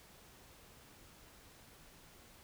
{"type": "silence", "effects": ["pink hiss -60 dBFS RMS until 2.43 s"]}